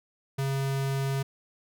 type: tone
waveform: square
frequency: 136.3 Hz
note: C#3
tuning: 29 cents flat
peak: -27 dBFS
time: 0.38-1.23 s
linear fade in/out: 10 ms
effects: none